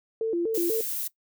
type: tone with vibrato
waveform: sine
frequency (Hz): 392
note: G4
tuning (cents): 0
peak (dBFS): -23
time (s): 0.21-0.81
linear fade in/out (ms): 2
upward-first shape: square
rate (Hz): 4.1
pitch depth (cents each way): 230
type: noise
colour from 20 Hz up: violet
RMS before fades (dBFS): -31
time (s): 0.54-1.08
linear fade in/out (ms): 10
effects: noise-tail reverb RT60 0.1 s tail -19 dB re dry